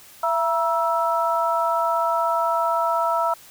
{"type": "tone cluster", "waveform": "sine", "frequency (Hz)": [671, 954, 1318], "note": ["E5", "A#5", "E6"], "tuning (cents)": [31, 40, -1], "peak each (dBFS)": -23, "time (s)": [0.23, 3.34], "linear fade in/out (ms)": 5, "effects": ["white hiss -47 dBFS RMS until 3.5 s"]}